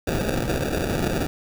white noise with sample-and-hold, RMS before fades -24 dBFS, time 0.07-1.27 s, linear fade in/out 5 ms, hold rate 1050 Hz, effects none

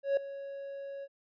triangle tone with ADSR envelope, 554.4 Hz, C#5, in tune, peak -21 dBFS, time 0.03-1.08 s, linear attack 140 ms, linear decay 3 ms, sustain -16 dB, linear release 47 ms, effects resampled to 11025 Hz

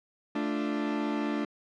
40% pulse chord, D minor, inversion second, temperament equal, 220 / 293.7 / 349.2 Hz, A3 / D4 / F4, 0 / 0 / 0 cents, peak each -32 / -30 / -36 dBFS, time 0.35-1.45 s, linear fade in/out 5 ms, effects low-pass 3000 Hz 12 dB/octave

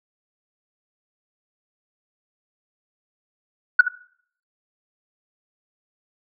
sine tone with echo, 1472 Hz, F#6, 9 cents flat, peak -5 dBFS, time 3.79-3.81 s, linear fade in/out 5 ms, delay 73 ms, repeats 1, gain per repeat -13 dB, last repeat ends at 3.883 s, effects noise-tail reverb RT60 0.6 s tail -19 dB re dry + tanh soft clip ceiling -1 dBFS

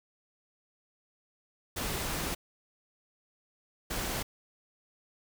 pink noise bursts at uneven times, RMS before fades -34 dBFS, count 2, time 1.76-2.35 / 3.9-4.23 s, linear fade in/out 10 ms, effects none

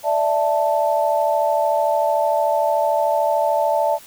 sine chord, D suspended second, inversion none, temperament just, 587.3 / 660.7 / 881 Hz, D5 / E5 / A5, 0 / +4 / +2 cents, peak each -20 dBFS, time 0.03-3.99 s, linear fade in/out 50 ms, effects white hiss -44 dBFS RMS until 4.06 s

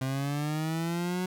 30% pulse linear sweep, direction up, 130.3 to 184.4 Hz, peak -26 dBFS, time 0.01-1.26 s, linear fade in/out 5 ms, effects none

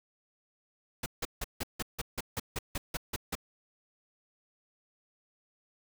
pink noise bursts, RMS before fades -34 dBFS, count 13, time 1.03-3.353 s, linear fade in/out 5 ms, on 31 ms, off 160 ms, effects none

